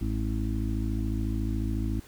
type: harmonic tone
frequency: 54 Hz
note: A1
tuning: 32 cents flat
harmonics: 1 / 2 / 4 / 5 / 6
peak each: -29 / -32 / -35 / -36 / -37 dBFS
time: 0.01-2 s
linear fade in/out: 5 ms
effects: pink hiss -53 dBFS RMS until 2.07 s